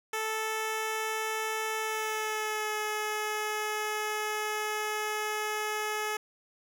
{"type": "tone with pitch glide", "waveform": "10% pulse", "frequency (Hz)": [438.6, 426.1], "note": ["A4", "G#4"], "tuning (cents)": [-6, 44], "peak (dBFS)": -22, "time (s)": [0.13, 6.17], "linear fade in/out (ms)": 5, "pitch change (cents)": -50, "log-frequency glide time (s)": [1.79, 2.79], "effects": []}